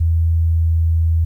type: tone with pitch glide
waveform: sine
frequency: 82.41 to 81.94 Hz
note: E2 to E2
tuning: 0 to -10 cents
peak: -12 dBFS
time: 0-1.25 s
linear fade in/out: 10 ms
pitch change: -10 cents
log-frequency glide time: 0.37-0.74 s
effects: 9-bit